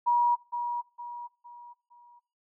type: tone with echo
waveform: sine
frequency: 959 Hz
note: A#5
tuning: 49 cents sharp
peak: -20 dBFS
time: 0.06-0.36 s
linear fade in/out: 20 ms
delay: 460 ms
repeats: 4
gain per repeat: -8 dB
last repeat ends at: 2.2 s
effects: noise-tail reverb RT60 0.4 s tail -21 dB re dry